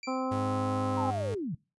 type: tone with exponential decay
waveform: 25% pulse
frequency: 2349 Hz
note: D7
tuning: in tune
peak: -34 dBFS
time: 0.03-0.54 s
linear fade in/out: 2 ms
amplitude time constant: 110 ms
type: harmonic tone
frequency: 260 Hz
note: C4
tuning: 11 cents flat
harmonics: 1 / 2 / 3 / 4 / 5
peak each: -32 / -35 / -37 / -38 / -39 dBFS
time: 0.07-1.11 s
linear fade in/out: 10 ms
type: tone with pitch glide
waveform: 40% pulse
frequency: 103.2 to 101.08 Hz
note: G#2 to G#2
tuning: -10 to -46 cents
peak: -32 dBFS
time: 0.31-1.35 s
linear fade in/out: 10 ms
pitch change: -36 cents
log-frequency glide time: 0.8-1.06 s
type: linear sweep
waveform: sine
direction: down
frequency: 958 to 125 Hz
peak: -31 dBFS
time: 0.97-1.55 s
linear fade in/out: 5 ms
effects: noise-tail reverb RT60 0.3 s tail -24 dB re dry + resampled to 24000 Hz